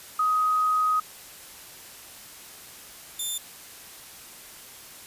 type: tone pair in turn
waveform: sine / 10% pulse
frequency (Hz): 1256 / 3553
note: D#6 / A7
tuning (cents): +16 / +16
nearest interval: octave + tritone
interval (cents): 1800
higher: second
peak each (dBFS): -20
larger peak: neither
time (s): 0.19-1 / 3.19-3.38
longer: first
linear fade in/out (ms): 5
effects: white hiss -45 dBFS RMS until 5.06 s + resampled to 32000 Hz